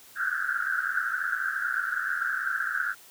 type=band-pass noise; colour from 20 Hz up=white; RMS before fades=-29 dBFS; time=0.15-2.95 s; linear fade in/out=50 ms; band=1400 to 1600 Hz; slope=96 dB/octave; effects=white hiss -52 dBFS RMS until 3.1 s + high-pass 60 Hz 12 dB/octave